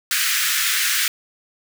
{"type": "high-pass noise", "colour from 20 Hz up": "pink", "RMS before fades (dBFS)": -20, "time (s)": [0.11, 1.08], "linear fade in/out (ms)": 2, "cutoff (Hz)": 1400, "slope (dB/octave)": 48, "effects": []}